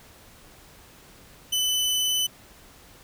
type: tone with vibrato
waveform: sawtooth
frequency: 3009 Hz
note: F#7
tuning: 28 cents sharp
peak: -19 dBFS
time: 1.52-2.27 s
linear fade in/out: 10 ms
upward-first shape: sine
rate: 19 Hz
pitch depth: 10 cents each way
effects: pink hiss -51 dBFS RMS until 3.03 s